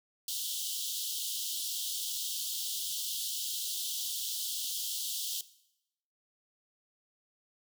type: high-pass noise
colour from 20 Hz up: pink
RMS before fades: -36 dBFS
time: 0.28-5.41 s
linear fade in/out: 2 ms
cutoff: 3000 Hz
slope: 96 dB/octave
effects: noise-tail reverb RT60 0.8 s tail -17 dB re dry